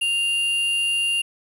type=tone pair together; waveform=sine; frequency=2794 / 10113 Hz; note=F7 / D#9; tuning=0 / +27 cents; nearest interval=octave + minor seventh; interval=2227 cents; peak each=-18 / -27 dBFS; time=0.01-1.22 s; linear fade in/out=10 ms; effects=tanh soft clip ceiling -16 dBFS + 9-bit